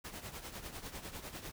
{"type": "noise with tremolo", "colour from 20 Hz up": "pink", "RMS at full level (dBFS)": -43, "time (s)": [0.04, 1.52], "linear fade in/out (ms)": 10, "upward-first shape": "triangle", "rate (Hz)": 10, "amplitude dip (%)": 75, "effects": []}